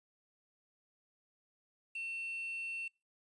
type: tone with quantisation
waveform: triangle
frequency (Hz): 2700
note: E7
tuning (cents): +41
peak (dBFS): -37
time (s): 1.95-2.88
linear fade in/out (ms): 5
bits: 10
effects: noise-tail reverb RT60 0.3 s tail -26 dB re dry + resampled to 24000 Hz